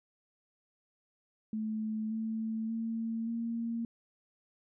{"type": "tone with pitch steps", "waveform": "sine", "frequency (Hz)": [217.5, 221.9, 226.5, 231.1], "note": ["A3", "A3", "A#3", "A#3"], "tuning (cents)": [-20, 15, -50, -15], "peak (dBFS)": -32, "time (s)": [1.53, 3.85], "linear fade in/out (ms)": 2, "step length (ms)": 580, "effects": []}